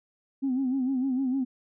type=tone with vibrato; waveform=sine; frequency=261.6 Hz; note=C4; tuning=in tune; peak=-23 dBFS; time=0.42-1.45 s; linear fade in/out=20 ms; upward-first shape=sine; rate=6.6 Hz; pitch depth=84 cents each way; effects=tanh soft clip ceiling -20 dBFS